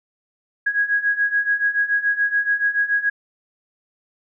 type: beating tone pair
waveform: sine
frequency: 1649 / 1656 Hz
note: G#6 / G#6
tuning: -13 / -5 cents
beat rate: 7 Hz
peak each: -22 / -19 dBFS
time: 0.66-3.1 s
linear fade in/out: 10 ms
effects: none